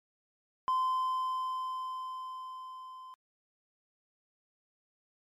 triangle tone with level ramp, 1031 Hz, C6, 26 cents flat, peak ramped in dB -23 to -44 dBFS, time 0.68-3.14 s, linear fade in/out 0 ms, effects tanh soft clip ceiling -21 dBFS + MP3 96 kbps

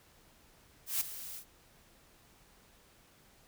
blue noise with ADSR envelope, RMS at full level -30 dBFS, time 0.86-1.45 s, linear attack 150 ms, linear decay 5 ms, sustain -14 dB, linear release 89 ms, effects pink hiss -63 dBFS RMS until 3.47 s

